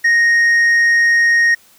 triangle tone with tanh clipping, 1864.7 Hz, A#6, in tune, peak -10 dBFS, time 0.04-1.55 s, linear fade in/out 10 ms, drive 8 dB, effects white hiss -49 dBFS RMS until 1.78 s

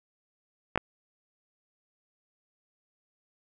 clicks, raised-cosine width 0.5 ms, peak -10 dBFS, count 2, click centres 0.758 / 0.776 s, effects none

